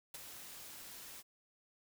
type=noise with ADSR envelope; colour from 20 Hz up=white; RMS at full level=-45 dBFS; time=0.14-1.23 s; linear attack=4 ms; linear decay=24 ms; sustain=-6 dB; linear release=36 ms; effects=none